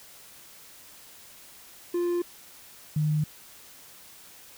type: tone pair in turn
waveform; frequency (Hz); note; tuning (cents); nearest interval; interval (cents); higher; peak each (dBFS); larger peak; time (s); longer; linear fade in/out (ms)
triangle / sine; 349.2 / 152.09; F4 / D#3; 0 / -39; octave + major second; 1439; first; -22; neither; 1.94-2.22 / 2.96-3.24; neither; 5
effects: white hiss -50 dBFS RMS until 4.57 s